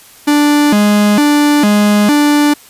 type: tone with vibrato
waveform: 45% pulse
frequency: 246.9 Hz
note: B3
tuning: in tune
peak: -7 dBFS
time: 0.27-2.54 s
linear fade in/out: 10 ms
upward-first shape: square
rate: 1.1 Hz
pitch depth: 300 cents each way
effects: white hiss -40 dBFS RMS until 2.69 s + resampled to 32000 Hz